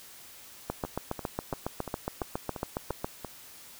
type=two click trains; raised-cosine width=1 ms; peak=-22 / -16 dBFS; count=8 / 18; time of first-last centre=0.85-3.247 / 0.7-3.045 s; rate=2.92 / 7.25 Hz; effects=white hiss -50 dBFS RMS until 3.79 s